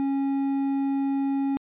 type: tone with hard clipping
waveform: triangle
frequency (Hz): 274.6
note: C#4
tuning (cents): -16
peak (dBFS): -24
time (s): 0-1.57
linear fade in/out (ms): 0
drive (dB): 9
effects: resampled to 8000 Hz